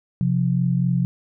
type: tone pair together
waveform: sine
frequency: 131.63 / 175.7 Hz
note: C3 / F3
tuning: +11 / +11 cents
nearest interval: perfect fourth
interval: 500 cents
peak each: -20 dBFS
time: 0.21-1.05 s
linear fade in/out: 0 ms
effects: none